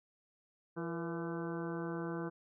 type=harmonic tone with a mistuned harmonic; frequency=168.7 Hz; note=E3; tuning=40 cents sharp; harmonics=1 / 2 / 3 / 4 / 5 / 6 / 7 / 8 / 9; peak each=-41 / -40 / -45 / -51 / -52 / -51 / -51 / -54 / -50 dBFS; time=0.76-2.3 s; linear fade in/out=20 ms; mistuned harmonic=3; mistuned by=-69 cents; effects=none